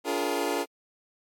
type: chord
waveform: 25% pulse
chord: Bb dominant seventh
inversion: first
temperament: equal with one note detuned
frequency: 287.6 / 349.2 / 415.3 / 466.2 Hz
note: D4 / F4 / Ab4 / Bb4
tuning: -36 / 0 / 0 / 0 cents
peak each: -28 dBFS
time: 0.04-0.66 s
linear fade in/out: 50 ms
effects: MP3 64 kbps